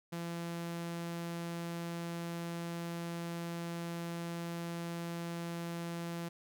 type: tone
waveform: sawtooth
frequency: 169.8 Hz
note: F3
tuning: 48 cents flat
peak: -34 dBFS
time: 0.12-6.29 s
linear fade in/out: 10 ms
effects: none